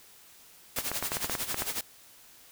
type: noise with tremolo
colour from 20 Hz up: white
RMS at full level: -31 dBFS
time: 0.76-1.81 s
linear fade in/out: 2 ms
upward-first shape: sine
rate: 11 Hz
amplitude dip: 75%
type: clicks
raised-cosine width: 0.5 ms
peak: -16 dBFS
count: 10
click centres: 0.787 / 0.916 / 1.026 / 1.119 / 1.169 / 1.245 / 1.297 / 1.352 / 1.544 / 1.621 s
effects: white hiss -55 dBFS RMS until 2.51 s